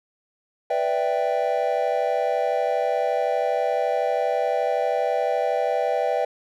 triangle chord, E minor seventh, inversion second, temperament equal, 493.9 / 587.3 / 659.3 / 784 Hz, B4 / D5 / E5 / G5, 0 / 0 / 0 / 0 cents, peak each -24 dBFS, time 0.7-6.25 s, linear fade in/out 5 ms, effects none

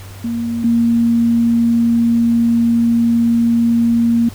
sine tone pair in turn, 233.1 / 233.1 Hz, A#3 / A#3, 0 / 0 cents, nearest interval unison, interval 0 cents, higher neither, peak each -17 / -10 dBFS, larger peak second, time 0.24-0.64 / 0.64-4.29 s, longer second, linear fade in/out 5 ms, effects added 97 Hz sine -32 dBFS peak until 4.34 s + pink hiss -39 dBFS RMS until 4.34 s

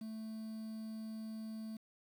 triangle tone with quantisation, 220 Hz, A3, in tune, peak -40 dBFS, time 0.01-1.77 s, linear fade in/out 5 ms, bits 10, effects none

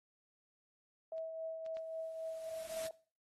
sine tone with tremolo, 647 Hz, E5, 32 cents flat, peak -38 dBFS, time 1.12-2.91 s, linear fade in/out 2 ms, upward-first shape triangle, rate 3.7 Hz, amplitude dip 45%
clicks, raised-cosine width 0.2 ms, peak -47 / -42 / -38 dBFS, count 3, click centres 1.181 / 1.663 / 1.77 s
white noise with exponential growth, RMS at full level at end -45 dBFS, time 1.76-2.87 s, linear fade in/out 0 ms, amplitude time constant 240 ms
effects noise-tail reverb RT60 0.4 s tail -20 dB re dry + AAC 32 kbps

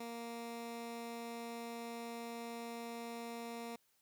15% pulse tone, 233.4 Hz, A#3, 2 cents sharp, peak -37 dBFS, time 0-3.76 s, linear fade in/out 5 ms, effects white hiss -75 dBFS RMS until 4.01 s

